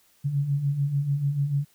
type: beating tone pair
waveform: sine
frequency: 136.7 / 143.5 Hz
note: C#3 / D3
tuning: -24 / -40 cents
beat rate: 6.8 Hz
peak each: -30 / -23 dBFS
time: 0.24-1.65 s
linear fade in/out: 20 ms
effects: white hiss -62 dBFS RMS until 1.74 s